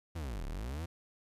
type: linear two-way sweep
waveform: 40% pulse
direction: down then up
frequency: 87.8 to 32.7 to 87.8 Hz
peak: -36 dBFS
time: 0.15-0.86 s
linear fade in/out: 10 ms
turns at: 0.46 s
effects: resampled to 32000 Hz + 12-bit